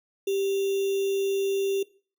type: tone with sample-and-hold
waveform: sine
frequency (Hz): 392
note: G4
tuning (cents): 0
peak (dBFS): -23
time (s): 0.27-1.83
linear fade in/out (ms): 5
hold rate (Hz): 3150
effects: noise-tail reverb RT60 0.4 s tail -20 dB re dry